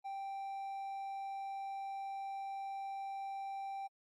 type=tone; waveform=triangle; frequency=784 Hz; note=G5; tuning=in tune; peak=-38 dBFS; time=0.04-3.88 s; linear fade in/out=20 ms; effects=AAC 48 kbps